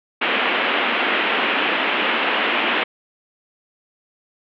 white band-pass noise, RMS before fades -20 dBFS, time 0.21-2.84 s, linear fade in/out 10 ms, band 210 to 3100 Hz, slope 48 dB/octave, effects none

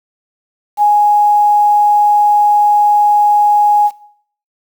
sine tone with quantisation, 830.6 Hz, G#5, in tune, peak -6 dBFS, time 0.77-3.91 s, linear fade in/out 50 ms, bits 6, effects noise-tail reverb RT60 0.6 s tail -19 dB re dry

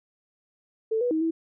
sine tone with pitch steps, 443.2 / 489.2 / 317.1 / 326.6 Hz, A4 / B4 / D#4 / E4, +13 / -16 / +33 / -16 cents, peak -22 dBFS, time 0.91-1.31 s, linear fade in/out 10 ms, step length 100 ms, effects none

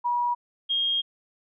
sine tone pair in turn, 965 / 3240 Hz, B5 / G#7, -40 / -43 cents, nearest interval octave + major sixth, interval 2097 cents, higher second, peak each -22 dBFS, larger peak neither, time 0.04-0.35 / 0.69-1.02 s, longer second, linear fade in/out 20 ms, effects none

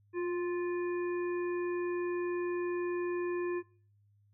harmonic tone with a mistuned harmonic, 349.2 Hz, F4, in tune, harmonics 1 / 3 / 5 / 7, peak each -31 / -44 / -46 / -49 dBFS, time 0.13-3.63 s, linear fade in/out 50 ms, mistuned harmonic 1, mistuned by +19 cents, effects noise-tail reverb RT60 0.5 s tail -21 dB re dry + added 102 Hz sine -64 dBFS peak until 4.33 s

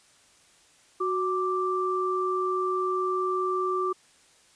sine tone pair together, 370 / 1174.7 Hz, F#4 / D6, 0 / 0 cents, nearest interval octave + minor sixth, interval 2000 cents, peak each -27 dBFS, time 1-3.93 s, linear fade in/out 10 ms, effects white hiss -59 dBFS RMS until 4.55 s + resampled to 22050 Hz

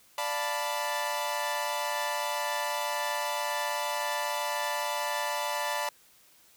sawtooth chord, B half-diminished seventh, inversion first, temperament equal, 587.3 / 698.5 / 880 / 987.8 Hz, D5 / F5 / A5 / B5, 0 / 0 / 0 / 0 cents, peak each -31 / -36 / -30 / -30 dBFS, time 0.18-5.89 s, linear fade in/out 2 ms, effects white hiss -60 dBFS RMS until 6.56 s

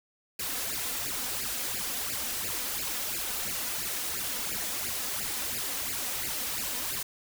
white noise with flanger, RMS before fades -33 dBFS, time 0.39-7.03 s, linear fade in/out 5 ms, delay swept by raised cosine 0.41 to 4.11 ms, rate 2.9 Hz, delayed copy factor +0.85, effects none

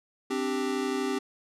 square chord, C suspended second, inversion none, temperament equal, 261.6 / 293.7 / 392 Hz, C4 / D4 / G4, 0 / 0 / 0 cents, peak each -32 / -35 / -31 dBFS, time 0.3-1.19 s, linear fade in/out 10 ms, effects low-pass 9000 Hz 12 dB/octave

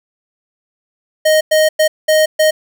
square tone bursts at uneven times, 622.3 Hz, D#5, in tune, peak -9 dBFS, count 5, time 1.25-1.41 / 1.51-1.69 / 1.79-1.88 / 2.08-2.26 / 2.39-2.51 s, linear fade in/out 10 ms, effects none

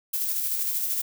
violet noise with tremolo, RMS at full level -26 dBFS, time 0.13-1.02 s, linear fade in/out 10 ms, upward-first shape square, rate 13 Hz, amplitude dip 30%, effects none

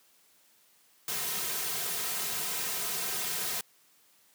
white noise with comb filter, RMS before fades -33 dBFS, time 1.08-3.61 s, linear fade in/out 2 ms, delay 3.5 ms, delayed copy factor -0.75, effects white hiss -64 dBFS RMS until 4.34 s + high-pass 150 Hz 12 dB/octave

